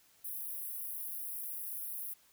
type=high-pass noise; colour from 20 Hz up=white; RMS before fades=-41 dBFS; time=0.24-2.14 s; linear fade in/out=10 ms; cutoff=10000 Hz; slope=96 dB/octave; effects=white hiss -66 dBFS RMS until 2.32 s